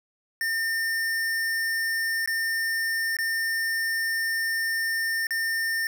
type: tone with dropouts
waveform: square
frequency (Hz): 1810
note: A6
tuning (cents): +48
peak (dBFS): -25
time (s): 0.41-5.87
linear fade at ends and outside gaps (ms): 1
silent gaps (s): 2.26-2.275 / 3.168-3.187 / 5.269-5.307
effects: none